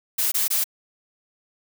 blue noise bursts, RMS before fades -22 dBFS, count 3, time 0.18-0.642 s, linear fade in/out 10 ms, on 140 ms, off 21 ms, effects none

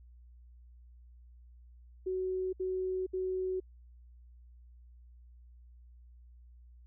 sine tone bursts, 372.7 Hz, F#4, 13 cents sharp, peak -31 dBFS, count 3, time 2.06-3.602 s, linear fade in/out 10 ms, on 470 ms, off 66 ms, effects added 60 Hz sine -53 dBFS peak until 6.86 s

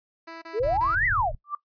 10% pulse tone bursts, 329.6 Hz, E4, in tune, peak -30 dBFS, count 4, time 0.27-0.954 s, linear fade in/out 10 ms, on 150 ms, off 28 ms
sine exponential two-way sweep, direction up then down, 386.4 to 2052 to 566 Hz, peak -21 dBFS, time 0.53-1.32 s, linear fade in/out 50 ms, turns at 1.06 s
pink low-pass noise, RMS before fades -34 dBFS, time 0.6-1.35 s, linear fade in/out 5 ms, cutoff 140 Hz, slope 96 dB/octave
sine tone with exponential growth, 1174.7 Hz, D6, in tune, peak -23 dBFS, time 1.44-1.55 s, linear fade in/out 5 ms, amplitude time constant 22 ms
effects noise-tail reverb RT60 0.1 s tail -17 dB re dry + resampled to 11025 Hz

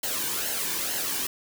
white noise with flanger, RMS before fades -29 dBFS, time 0.03-1.27 s, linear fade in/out 5 ms, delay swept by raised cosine 0.83 to 1.55 ms, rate 2.2 Hz, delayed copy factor -0.6, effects none

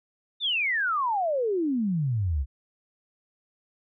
sine exponential sweep, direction down, 3693 to 62.5 Hz, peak -23 dBFS, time 0.4-2.46 s, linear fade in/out 50 ms, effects none

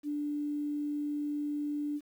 sine tone with quantisation, 293.7 Hz, D4, in tune, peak -31 dBFS, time 0.03-2.01 s, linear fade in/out 50 ms, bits 10, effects none

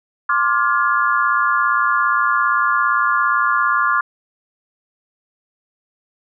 sine chord, D half-diminished seventh, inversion third, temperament just, 1057.2 / 1174.7 / 1409.6 / 1691.5 Hz, C6 / D6 / F6 / Ab6, +18 / 0 / +16 / +31 cents, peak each -20 / -18 / -18 / -23 dBFS, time 0.29-4.01 s, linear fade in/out 5 ms, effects none

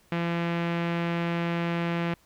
sawtooth tone with low-pass filter, 170.1 Hz, F3, 45 cents flat, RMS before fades -28 dBFS, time 0.12-2.14 s, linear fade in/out 2 ms, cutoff 2500 Hz, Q 1.7, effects pink hiss -62 dBFS RMS until 2.25 s

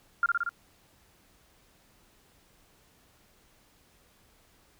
sine tone with echo, 1396.9 Hz, F6, in tune, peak -20 dBFS, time 0.23-0.26 s, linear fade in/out 2 ms, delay 58 ms, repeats 4, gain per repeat -2 dB, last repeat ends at 0.492 s, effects pink hiss -63 dBFS RMS until 4.79 s

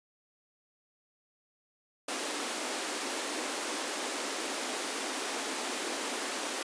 pink high-pass noise, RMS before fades -35 dBFS, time 2.08-6.63 s, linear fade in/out 5 ms, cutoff 250 Hz, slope 48 dB/octave, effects resampled to 22050 Hz

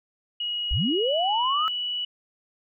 sine tone with pitch glide, 2900 to 2946 Hz, F#7 to F#7, -35 to -8 cents, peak -26 dBFS, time 0.4-2.05 s, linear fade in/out 5 ms, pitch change +27 cents, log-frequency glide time 1.04-1.1 s
sine linear sweep, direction up, 36.71 to 1310 Hz, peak -22 dBFS, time 0.71-1.68 s, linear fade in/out 0 ms
effects none

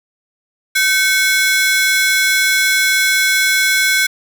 sawtooth ring-modulated tone, 1864.7 Hz, A#6, in tune, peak -5 dBFS, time 0.75-4.07 s, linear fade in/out 10 ms, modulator 332 Hz, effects none

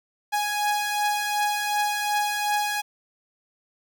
sawtooth beating tone pair, 830.6 / 833.3 Hz, G#5 / G#5, 0 / +6 cents, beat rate 2.7 Hz, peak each -20 / -26 dBFS, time 0.32-2.82 s, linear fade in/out 20 ms, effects none

